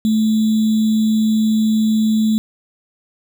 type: tone with sample-and-hold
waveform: sine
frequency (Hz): 218.2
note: A3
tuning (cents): -14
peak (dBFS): -12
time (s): 0.05-2.38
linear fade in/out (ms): 0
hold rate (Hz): 3675
effects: none